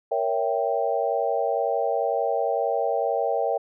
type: chord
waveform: sine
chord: A# diminished seventh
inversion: none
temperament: equal with one note detuned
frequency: 466.2 / 557.3 / 659.3 / 784 Hz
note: A#4 / C#5 / E5 / G5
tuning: 0 / +9 / 0 / 0 cents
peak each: -27 dBFS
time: 0.11-3.58 s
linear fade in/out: 10 ms
effects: none